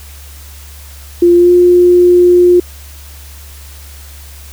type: tone with pitch glide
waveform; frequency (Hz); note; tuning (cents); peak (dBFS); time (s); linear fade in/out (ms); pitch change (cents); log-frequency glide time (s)
sine; 347.8 to 354.9; F4 to F4; -7 to +28; -3; 1.22-2.6; 5; +35; 1.35-1.52
effects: added 71 Hz sine -31 dBFS peak until 4.52 s + white hiss -37 dBFS RMS until 4.52 s